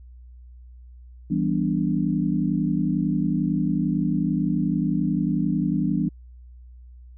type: chord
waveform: sine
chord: E minor seventh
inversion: none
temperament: equal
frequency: 164.81 / 196 / 246.9 / 293.7 Hz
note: E3 / G3 / B3 / D4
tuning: 0 / 0 / 0 / 0 cents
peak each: -25 / -25 / -27 / -26 dBFS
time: 1.3-6.09 s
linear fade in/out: 10 ms
effects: added 61 Hz sine -42 dBFS peak until 7.17 s